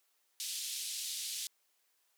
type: band-pass noise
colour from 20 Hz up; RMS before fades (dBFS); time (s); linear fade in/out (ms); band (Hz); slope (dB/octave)
pink; -40; 0.4-1.47; 0; 3300 to 12000; 24
effects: white hiss -75 dBFS RMS until 2.17 s + high-pass 400 Hz 12 dB/octave